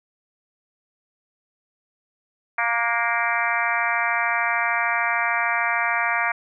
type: harmonic tone with a mistuned harmonic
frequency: 233.3 Hz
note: A#3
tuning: 2 cents sharp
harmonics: 3 / 4 / 5 / 6 / 7 / 8 / 9 / 10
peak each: -28 / -28 / -28 / -28 / -28 / -28 / -28 / -28 dBFS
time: 2.58-6.32 s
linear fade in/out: 5 ms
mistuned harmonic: 6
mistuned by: +32 cents
effects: none